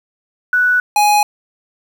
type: tone pair in turn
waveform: sine / square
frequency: 1480 / 832.6 Hz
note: F#6 / G#5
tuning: 0 / +4 cents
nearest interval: minor seventh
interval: 996 cents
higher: first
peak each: -10 dBFS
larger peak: neither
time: 0.53-0.8 / 0.96-1.23 s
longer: neither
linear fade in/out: 2 ms
effects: 7-bit